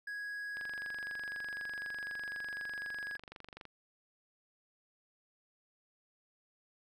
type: tone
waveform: triangle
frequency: 1661.2 Hz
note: G#6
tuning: in tune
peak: -37 dBFS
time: 0.07-3.17 s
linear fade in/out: 5 ms
type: click train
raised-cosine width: 0.3 ms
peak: -32 dBFS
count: 75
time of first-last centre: 0.57-3.653 s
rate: 24 Hz
effects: none